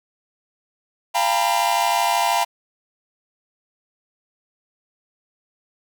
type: tone cluster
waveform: 45% pulse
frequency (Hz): 690 / 796 / 909 / 982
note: F5 / G5 / A#5 / B5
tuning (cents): -21 / +26 / -44 / -10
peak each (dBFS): -23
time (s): 1.14-2.45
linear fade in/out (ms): 20
effects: none